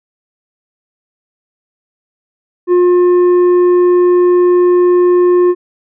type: tone with tanh clipping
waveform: sine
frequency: 356.4 Hz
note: F4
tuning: 35 cents sharp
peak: -7 dBFS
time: 2.67-5.55 s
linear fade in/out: 50 ms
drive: 6 dB
effects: none